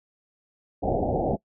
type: low-pass noise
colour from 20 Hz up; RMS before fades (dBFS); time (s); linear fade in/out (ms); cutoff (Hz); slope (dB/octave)
white; -25; 0.82-1.37; 20; 790; 96
effects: noise-tail reverb RT60 0.1 s tail -23 dB re dry